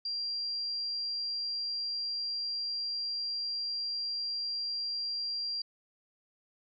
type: tone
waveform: sine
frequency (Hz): 4752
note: D8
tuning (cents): +20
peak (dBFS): -32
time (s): 0.05-5.62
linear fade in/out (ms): 5
effects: none